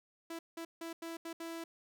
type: tone bursts at uneven times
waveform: sawtooth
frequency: 331.3 Hz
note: E4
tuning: 9 cents sharp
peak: -37 dBFS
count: 6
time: 0.3-0.39 / 0.57-0.65 / 0.81-0.93 / 1.02-1.17 / 1.25-1.33 / 1.4-1.64 s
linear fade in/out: 5 ms
effects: none